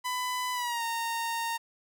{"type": "tone with pitch glide", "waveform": "sawtooth", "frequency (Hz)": [1000, 922.3], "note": ["B5", "A#5"], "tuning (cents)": [21, -19], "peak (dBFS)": -26, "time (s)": [0.04, 1.58], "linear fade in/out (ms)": 20, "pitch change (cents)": -140, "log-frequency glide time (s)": [0.53, 0.83], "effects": []}